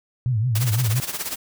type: tone with vibrato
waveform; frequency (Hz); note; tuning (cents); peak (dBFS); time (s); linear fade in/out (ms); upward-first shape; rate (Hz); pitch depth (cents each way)
sine; 116.1; A#2; -7; -18; 0.26-1; 0; triangle; 5.9; 220
type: noise with tremolo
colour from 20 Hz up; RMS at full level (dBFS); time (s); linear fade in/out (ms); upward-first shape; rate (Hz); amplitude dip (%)
white; -26; 0.55-1.36; 5; sine; 17; 75
effects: none